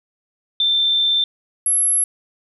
sine tone pair in turn, 3562 / 11153 Hz, A7 / F9, +21 / -3 cents, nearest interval octave + minor sixth, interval 1976 cents, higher second, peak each -14 dBFS, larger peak neither, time 0.6-1.24 / 1.66-2.04 s, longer first, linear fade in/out 2 ms, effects none

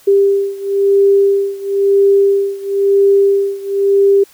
sine beating tone pair, 396.4 / 397.39 Hz, G4 / G4, +19 / +24 cents, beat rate 0.99 Hz, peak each -11 / -13 dBFS, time 0.07-4.24 s, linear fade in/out 10 ms, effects white hiss -46 dBFS RMS until 4.33 s

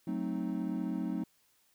triangle chord, F# diminished seventh, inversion none, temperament equal, 185 / 220 / 261.6 / 311.1 Hz, F#3 / A3 / C4 / Eb4, 0 / 0 / 0 / 0 cents, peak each -35 / -36 / -36 / -36 dBFS, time 0.07-1.24 s, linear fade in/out 5 ms, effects white hiss -70 dBFS RMS until 1.74 s

